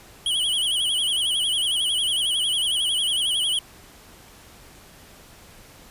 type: tone with vibrato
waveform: square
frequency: 3126 Hz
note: G7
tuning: 6 cents flat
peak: -21 dBFS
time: 0.26-3.59 s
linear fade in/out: 2 ms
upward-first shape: sine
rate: 11 Hz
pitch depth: 120 cents each way
effects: pink hiss -48 dBFS RMS until 5.9 s + resampled to 32000 Hz